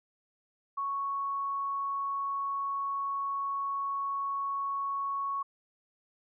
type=tone; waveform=sine; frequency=1108.7 Hz; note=C#6; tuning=in tune; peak=-30 dBFS; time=0.77-5.43 s; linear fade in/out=10 ms; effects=none